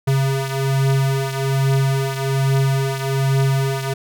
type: beating tone pair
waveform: square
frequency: 135.1 / 136.3 Hz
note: C#3 / C#3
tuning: -44 / -29 cents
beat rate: 1.2 Hz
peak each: -18 / -23 dBFS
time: 0.07-3.94 s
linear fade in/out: 10 ms
effects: none